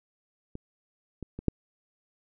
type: clicks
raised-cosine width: 3 ms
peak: -25 / -24 / -24 / -10 dBFS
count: 4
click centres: 0.554 / 1.227 / 1.39 / 1.483 s
effects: none